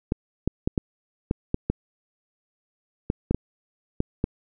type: clicks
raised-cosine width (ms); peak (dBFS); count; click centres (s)
3; -9; 12; 0.121 / 0.476 / 0.675 / 0.778 / 1.311 / 1.544 / 1.7 / 3.101 / 3.31 / 3.346 / 4.004 / 4.241
effects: none